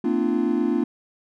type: tone cluster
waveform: triangle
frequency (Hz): 229.3 / 257.1 / 297.4 / 345.8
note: A#3 / C4 / D4 / F4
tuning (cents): -28 / -30 / +22 / -17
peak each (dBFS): -23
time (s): 0.04-0.84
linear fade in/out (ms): 5
effects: none